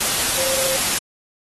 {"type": "tone in noise", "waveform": "sine", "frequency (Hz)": 530, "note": "C5", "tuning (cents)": 22, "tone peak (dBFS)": -25, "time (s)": [0.37, 0.77], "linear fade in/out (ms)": 10, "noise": "white", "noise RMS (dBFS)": -20, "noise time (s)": [0, 0.99], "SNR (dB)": -8, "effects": ["AAC 32 kbps"]}